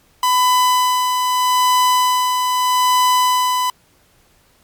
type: tone with tremolo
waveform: 45% pulse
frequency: 1000 Hz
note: B5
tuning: 21 cents sharp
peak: -11 dBFS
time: 0.23-3.7 s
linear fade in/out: 2 ms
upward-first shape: sine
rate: 0.8 Hz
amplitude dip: 40%
effects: pink hiss -55 dBFS RMS until 4.63 s + MP3 96 kbps